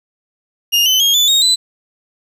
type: tone with pitch steps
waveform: 35% pulse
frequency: 2833 / 3036 / 3254 / 3488 / 3738 / 4006 Hz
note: F7 / F#7 / G#7 / A7 / A#7 / B7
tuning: +24 / +44 / -36 / -16 / +4 / +24 cents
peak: -8 dBFS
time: 0.72-1.56 s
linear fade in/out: 20 ms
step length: 140 ms
effects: resampled to 32000 Hz + 8-bit